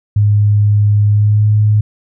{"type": "tone with pitch glide", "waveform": "sine", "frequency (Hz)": [103.83, 105.95], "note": ["G#2", "G#2"], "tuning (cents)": [0, 35], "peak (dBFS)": -7, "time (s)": [0.16, 1.81], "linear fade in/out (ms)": 5, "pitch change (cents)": 35, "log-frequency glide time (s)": [1.07, 1.47], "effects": []}